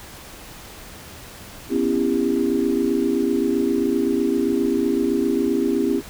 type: chord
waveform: sine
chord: C# half-diminished seventh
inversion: third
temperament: just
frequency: 249.5 / 277.2 / 332.6 / 399.1 Hz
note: B3 / C#4 / E4 / G4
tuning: +18 / 0 / +16 / +31 cents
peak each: -23 dBFS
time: 1.69-6.02 s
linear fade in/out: 50 ms
effects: pink hiss -40 dBFS RMS until 6.09 s